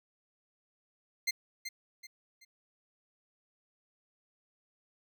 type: tone with echo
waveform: 20% pulse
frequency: 2093 Hz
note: C7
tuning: in tune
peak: -23 dBFS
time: 1.27-1.31 s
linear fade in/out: 10 ms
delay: 380 ms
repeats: 3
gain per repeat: -9 dB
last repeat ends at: 2.45 s
effects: none